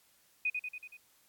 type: tone with echo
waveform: sine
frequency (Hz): 2489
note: D#7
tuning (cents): 0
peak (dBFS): -28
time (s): 0.45-0.5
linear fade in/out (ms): 5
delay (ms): 94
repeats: 5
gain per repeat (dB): -4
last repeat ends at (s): 0.97
effects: white hiss -67 dBFS RMS until 1.28 s + AAC 64 kbps